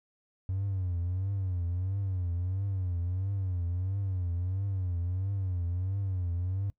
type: tone with vibrato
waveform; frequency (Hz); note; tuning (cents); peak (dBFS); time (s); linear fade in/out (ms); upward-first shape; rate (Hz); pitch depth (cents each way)
triangle; 92.5; F#2; 0; -26; 0.49-6.7; 0; triangle; 1.5; 140
effects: noise-tail reverb RT60 0.1 s tail -24 dB re dry + tanh soft clip ceiling -23 dBFS